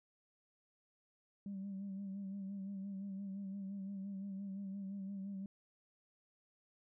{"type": "tone with vibrato", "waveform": "sine", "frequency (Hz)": 196, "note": "G3", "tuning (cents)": 0, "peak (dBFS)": -40, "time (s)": [1.46, 5.46], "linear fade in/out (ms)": 2, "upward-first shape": "sine", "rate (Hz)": 5.8, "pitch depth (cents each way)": 45, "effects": ["tanh soft clip ceiling -38 dBFS"]}